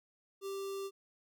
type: tone with notch filter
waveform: square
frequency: 392 Hz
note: G4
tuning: in tune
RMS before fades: -40 dBFS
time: 0.41-0.91 s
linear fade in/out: 50 ms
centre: 1900 Hz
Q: 1.6
effects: none